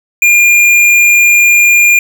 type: tone with tanh clipping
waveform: sine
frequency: 2408 Hz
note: D7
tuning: 43 cents sharp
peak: -5 dBFS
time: 0.22-1.99 s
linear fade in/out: 2 ms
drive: 17 dB
effects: none